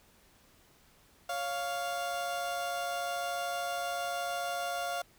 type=tone pair together; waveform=30% pulse; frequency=557.5 / 698.5 Hz; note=C#5 / F5; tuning=+10 / 0 cents; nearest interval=major third; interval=390 cents; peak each=-37 / -31 dBFS; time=1.29-5.02 s; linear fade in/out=5 ms; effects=pink hiss -63 dBFS RMS until 5.18 s